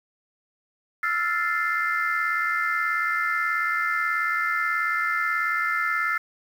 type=chord; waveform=sine; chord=F major seventh; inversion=third; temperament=equal with one note detuned; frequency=1318.5 / 1396.9 / 1760 / 2087 Hz; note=E6 / F6 / A6 / C7; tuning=0 / 0 / 0 / -5 cents; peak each=-27 dBFS; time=1.03-6.18 s; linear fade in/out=5 ms; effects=tanh soft clip ceiling -14 dBFS + 8-bit